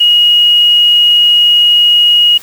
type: tone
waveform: sine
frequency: 2887 Hz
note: F#7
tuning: 43 cents flat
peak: -4 dBFS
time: 0-2.38 s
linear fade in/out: 10 ms
effects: white hiss -34 dBFS RMS until 2.42 s

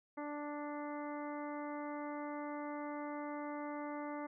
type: harmonic tone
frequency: 293.7 Hz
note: D4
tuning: in tune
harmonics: 1 / 2 / 3 / 4 / 5 / 6 / 7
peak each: -43 / -46 / -47 / -50 / -56 / -59 / -55 dBFS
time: 0.17-4.27 s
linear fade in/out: 10 ms
effects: none

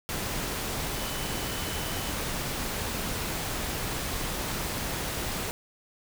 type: tone in noise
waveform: sine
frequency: 3008 Hz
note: F#7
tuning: 28 cents sharp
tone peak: -43 dBFS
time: 0.95-2.11 s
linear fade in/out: 0 ms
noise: pink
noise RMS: -32 dBFS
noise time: 0.09-5.51 s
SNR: -14 dB
effects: none

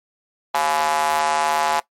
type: tone with high-pass filter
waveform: square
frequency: 77.1 Hz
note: D#2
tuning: 15 cents flat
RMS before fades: -20 dBFS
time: 0.54-1.8 s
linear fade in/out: 5 ms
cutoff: 830 Hz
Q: 3.6
effects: noise-tail reverb RT60 0.1 s tail -17 dB re dry + MP3 64 kbps

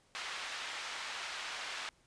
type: band-pass noise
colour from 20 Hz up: pink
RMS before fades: -42 dBFS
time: 0.15-1.89 s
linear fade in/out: 0 ms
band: 1200 to 4500 Hz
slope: 12 dB/octave
effects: pink hiss -69 dBFS RMS until 2.06 s + resampled to 22050 Hz

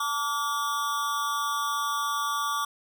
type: tone with amplitude modulation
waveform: square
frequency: 1153 Hz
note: D6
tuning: 32 cents flat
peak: -23 dBFS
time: 0-2.65 s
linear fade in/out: 5 ms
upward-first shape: sine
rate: 263 Hz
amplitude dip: 85%
effects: none

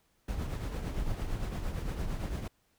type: noise with tremolo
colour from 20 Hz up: brown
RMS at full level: -32 dBFS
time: 0.28-2.48 s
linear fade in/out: 5 ms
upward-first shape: triangle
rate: 8.8 Hz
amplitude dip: 55%
effects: pink hiss -72 dBFS RMS until 2.78 s

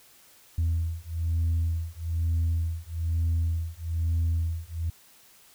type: beating tone pair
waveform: sine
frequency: 82.2 / 83.3 Hz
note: E2 / E2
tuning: -4 / +19 cents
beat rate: 1.1 Hz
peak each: -26 dBFS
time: 0.58-4.9 s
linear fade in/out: 5 ms
effects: tanh soft clip ceiling -20 dBFS + white hiss -56 dBFS RMS until 5.54 s

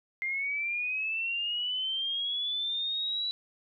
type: linear sweep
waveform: sine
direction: up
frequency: 2093 to 3951 Hz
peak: -29 dBFS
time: 0.22-3.31 s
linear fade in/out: 0 ms
effects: none

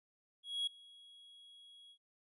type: tone with ADSR envelope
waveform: triangle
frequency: 3320 Hz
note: G#7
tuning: 1 cent flat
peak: -31 dBFS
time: 0.43-1.98 s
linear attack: 240 ms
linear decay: 5 ms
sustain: -24 dB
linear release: 73 ms
effects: resampled to 24000 Hz

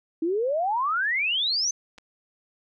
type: exponential sweep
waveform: sine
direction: up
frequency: 313.3 to 6272 Hz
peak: -22 dBFS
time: 0.22-1.71 s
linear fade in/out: 5 ms
type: clicks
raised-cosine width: 0.2 ms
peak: -32 / -28 dBFS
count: 2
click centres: 1.98 / 1.984 s
effects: none

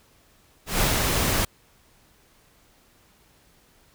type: noise with ADSR envelope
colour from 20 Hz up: pink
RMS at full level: -21 dBFS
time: 0.66-1.45 s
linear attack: 150 ms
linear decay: 150 ms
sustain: -2 dB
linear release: 4 ms
effects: pink hiss -59 dBFS RMS until 3.94 s

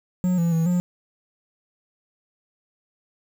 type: tone with pitch steps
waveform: triangle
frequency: 181.3 / 169 / 163.5 / 177.8 Hz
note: F#3 / E3 / E3 / F3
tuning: -35 / +43 / -14 / +31 cents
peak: -16 dBFS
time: 0.24-0.8 s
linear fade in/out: 0 ms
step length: 140 ms
effects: 7-bit

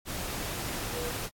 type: tone in noise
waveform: sine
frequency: 482.6 Hz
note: B4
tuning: 40 cents flat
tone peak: -34 dBFS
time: 0.92-1.13 s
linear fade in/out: 50 ms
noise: pink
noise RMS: -35 dBFS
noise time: 0.05-1.3 s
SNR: -2 dB
effects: AAC 64 kbps

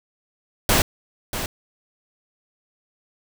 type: noise with echo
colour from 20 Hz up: pink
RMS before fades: -17 dBFS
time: 0.69-0.82 s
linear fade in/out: 2 ms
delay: 640 ms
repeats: 1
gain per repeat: -10 dB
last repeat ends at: 1.46 s
effects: none

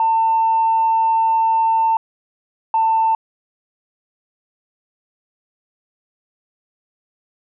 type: tone pair in turn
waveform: sine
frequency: 898 / 893.2 Hz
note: A5 / A5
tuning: +35 / +26 cents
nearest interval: unison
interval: 9 cents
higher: first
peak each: -12 dBFS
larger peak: neither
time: 0-1.97 / 2.74-3.15 s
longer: first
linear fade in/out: 2 ms
effects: tanh soft clip ceiling -8 dBFS

